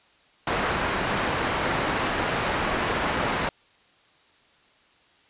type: low-pass noise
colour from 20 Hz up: white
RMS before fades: -26 dBFS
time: 0.47-3.49 s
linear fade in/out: 2 ms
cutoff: 1600 Hz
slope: 12 dB/octave
effects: white hiss -59 dBFS RMS until 5.29 s + resampled to 8000 Hz